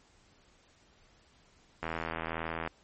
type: click train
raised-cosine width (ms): 0.5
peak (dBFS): -19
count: 70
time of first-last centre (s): 1.83-2.675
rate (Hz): 81.7
effects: pink hiss -64 dBFS RMS until 2.83 s + MP3 32 kbps